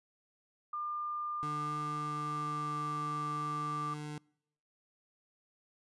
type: tone with pitch glide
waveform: sine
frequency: 1200 to 1176.7 Hz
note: D6 to D6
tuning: +37 to +3 cents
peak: -35 dBFS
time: 0.73-3.94 s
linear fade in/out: 5 ms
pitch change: -34 cents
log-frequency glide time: 1.49-2.92 s
type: tone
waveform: 25% pulse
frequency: 149.7 Hz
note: D3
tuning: 33 cents sharp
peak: -36 dBFS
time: 1.43-4.18 s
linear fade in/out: 0 ms
effects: noise-tail reverb RT60 0.7 s tail -26 dB re dry + resampled to 24000 Hz